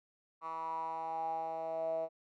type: tone with band-pass filter sweep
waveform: 10% pulse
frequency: 162.4 Hz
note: E3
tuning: 26 cents flat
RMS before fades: -38 dBFS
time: 0.41-2.09 s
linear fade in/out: 50 ms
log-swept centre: 1100 to 610 Hz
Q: 8.8
effects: none